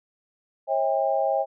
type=tone cluster; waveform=sine; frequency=542 / 645 / 801 Hz; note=C#5 / E5 / G5; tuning=-39 / -38 / +37 cents; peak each=-25 dBFS; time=0.67-1.46 s; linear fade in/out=50 ms; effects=none